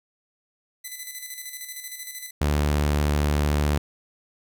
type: tone with tremolo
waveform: 5% pulse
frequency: 2007 Hz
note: B6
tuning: 27 cents sharp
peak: -23 dBFS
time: 0.84-2.31 s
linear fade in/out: 10 ms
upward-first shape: square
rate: 13 Hz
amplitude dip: 50%
type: tone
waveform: sawtooth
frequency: 73.7 Hz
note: D2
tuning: 7 cents sharp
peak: -16 dBFS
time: 2.41-3.78 s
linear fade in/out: 5 ms
effects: none